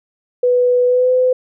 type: tone with pitch glide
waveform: sine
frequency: 494.2 to 507.5 Hz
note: B4 to B4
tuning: +1 to +47 cents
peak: -10 dBFS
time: 0.43-1.33 s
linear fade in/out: 5 ms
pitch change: +46 cents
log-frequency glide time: 0.86-1.11 s
effects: none